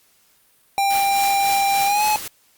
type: tone with pitch glide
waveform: square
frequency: 793 to 849.9 Hz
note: G5 to G#5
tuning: +20 to +40 cents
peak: -17 dBFS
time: 0.78-2.16 s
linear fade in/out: 0 ms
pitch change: +120 cents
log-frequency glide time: 1.85-2.04 s
type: noise with tremolo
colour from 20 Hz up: white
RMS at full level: -26 dBFS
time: 0.9-2.28 s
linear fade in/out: 5 ms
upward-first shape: triangle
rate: 3.6 Hz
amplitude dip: 55%
effects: white hiss -58 dBFS RMS until 2.57 s + Opus 48 kbps